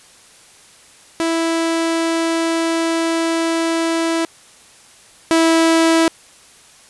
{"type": "tone pair in turn", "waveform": "sawtooth", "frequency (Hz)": [329.6, 327.5], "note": ["E4", "E4"], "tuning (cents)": [0, -11], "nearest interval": "unison", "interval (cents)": 11, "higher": "first", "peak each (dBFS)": [-12, -7], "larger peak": "second", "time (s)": [[1.2, 4.25], [5.31, 6.08]], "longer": "first", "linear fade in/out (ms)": 0, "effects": ["white hiss -46 dBFS RMS until 6.89 s", "resampled to 24000 Hz"]}